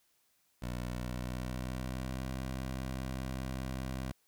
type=tone with pitch glide; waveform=15% pulse; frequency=61 to 65 Hz; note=B1 to C2; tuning=-21 to -11 cents; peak=-30 dBFS; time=0.62-4.12 s; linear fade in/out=5 ms; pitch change=+110 cents; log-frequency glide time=0.82-2.3 s; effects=white hiss -73 dBFS RMS until 4.27 s